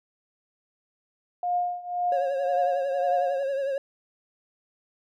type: tone with tremolo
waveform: sine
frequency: 711 Hz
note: F5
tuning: 31 cents sharp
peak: -21 dBFS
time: 1.43-3.43 s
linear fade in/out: 2 ms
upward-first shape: triangle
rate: 1.9 Hz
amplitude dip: 90%
type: tone with vibrato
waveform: triangle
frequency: 548 Hz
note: C#5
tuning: 20 cents flat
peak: -23 dBFS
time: 2.12-3.78 s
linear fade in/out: 2 ms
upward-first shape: triangle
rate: 11 Hz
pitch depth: 61 cents each way
effects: none